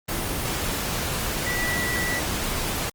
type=tone in noise; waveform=sine; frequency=1958 Hz; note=B6; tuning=15 cents flat; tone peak=-26 dBFS; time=1.46-2.2 s; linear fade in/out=10 ms; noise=pink; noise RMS=-27 dBFS; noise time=0.08-2.9 s; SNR=-2 dB; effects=Opus 24 kbps